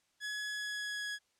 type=tone with pitch glide; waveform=sawtooth; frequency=1689 to 1672.5 Hz; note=G#6 to G#6; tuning=+29 to +12 cents; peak=-33 dBFS; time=0.2-1.19 s; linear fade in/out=50 ms; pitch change=-17 cents; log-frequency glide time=0.47-1.08 s; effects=white hiss -75 dBFS RMS until 1.39 s + low-pass 8000 Hz 12 dB/octave

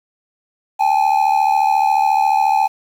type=ring-modulated tone; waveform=triangle; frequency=828 Hz; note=G#5; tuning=5 cents flat; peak=-7 dBFS; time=0.79-2.68 s; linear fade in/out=20 ms; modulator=37.1 Hz; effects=7-bit

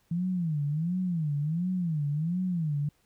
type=tone with vibrato; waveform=sine; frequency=163.3 Hz; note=E3; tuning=16 cents flat; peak=-26 dBFS; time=0.11-2.89 s; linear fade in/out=5 ms; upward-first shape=sine; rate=1.4 Hz; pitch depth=220 cents each way; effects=pink hiss -69 dBFS RMS until 3.05 s

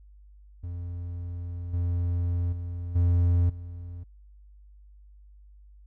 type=tone with level steps; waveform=triangle; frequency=87.31 Hz; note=F2; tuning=in tune; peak=-30 / -22 / -29 / -17 / -34 dBFS; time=0.63-4.04 s; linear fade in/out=10 ms; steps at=1.73 / 2.52 / 2.95 / 3.49 s; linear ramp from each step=10 ms; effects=added 50 Hz sine -49 dBFS peak until 5.86 s

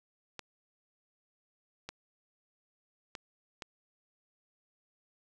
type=clicks; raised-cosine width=0.2 ms; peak=-23 dBFS; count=4; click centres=0.393 / 1.89 / 3.152 / 3.622 s; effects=10-bit

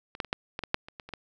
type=clicks; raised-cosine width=0.3 ms; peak=-26 / -12 / -27 / -11 / -17 / -17 / -7 / -27 / -24 / -28 / -20 dBFS; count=11; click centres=0.151 / 0.202 / 0.247 / 0.329 / 0.591 / 0.637 / 0.744 / 0.885 / 0.998 / 1.09 / 1.137 s; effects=none

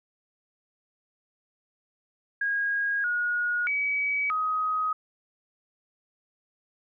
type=tone with pitch steps; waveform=sine; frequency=1636 / 1445 / 2276 / 1259 Hz; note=G#6 / F#6 / C#7 / D#6; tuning=-26 / -41 / +45 / +20 cents; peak=-24 dBFS; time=2.41-4.93 s; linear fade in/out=5 ms; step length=630 ms; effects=none

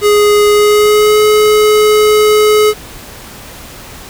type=tone with pitch glide; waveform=square; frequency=415.3 to 424.8 Hz; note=G#4 to G#4; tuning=0 to +39 cents; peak=-6 dBFS; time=0.01-2.74 s; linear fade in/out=50 ms; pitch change=+39 cents; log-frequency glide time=0.5-1.2 s; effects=pink hiss -31 dBFS RMS until 4.09 s

